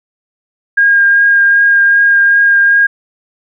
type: tone with vibrato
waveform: sine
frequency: 1618 Hz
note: G#6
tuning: 46 cents flat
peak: -5 dBFS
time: 0.77-2.87 s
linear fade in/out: 10 ms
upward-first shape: triangle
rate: 2.6 Hz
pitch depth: 13 cents each way
effects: none